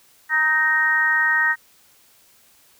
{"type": "harmonic tone with a mistuned harmonic", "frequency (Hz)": 310.9, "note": "D#4", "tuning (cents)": -1, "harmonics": [3, 4, 5, 6], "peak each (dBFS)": [-28, -28, -22, -17], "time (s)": [0.29, 1.56], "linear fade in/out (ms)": 50, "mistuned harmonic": 4, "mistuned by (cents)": 29, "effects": ["white hiss -55 dBFS RMS until 2.79 s"]}